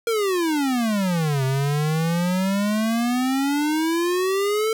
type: exponential two-way sweep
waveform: square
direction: down then up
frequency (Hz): 470.7 to 130.81 to 447.8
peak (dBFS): -20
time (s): 0.07-4.73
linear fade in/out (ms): 2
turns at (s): 1.44
effects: 10-bit